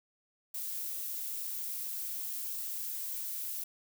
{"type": "noise", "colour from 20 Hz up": "violet", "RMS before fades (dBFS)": -38, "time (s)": [0.54, 3.64], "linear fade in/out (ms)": 5, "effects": []}